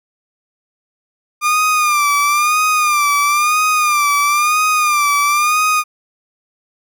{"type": "tone with vibrato", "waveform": "30% pulse", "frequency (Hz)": 1200, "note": "D6", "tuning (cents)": 37, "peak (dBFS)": -9, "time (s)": [1.41, 5.84], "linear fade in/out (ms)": 50, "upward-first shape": "sine", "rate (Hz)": 1, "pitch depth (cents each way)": 71, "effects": []}